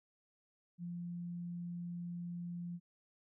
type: tone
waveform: sine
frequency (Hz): 173.7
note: F3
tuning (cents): -9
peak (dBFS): -40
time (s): 0.78-2.8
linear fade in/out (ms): 50
effects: none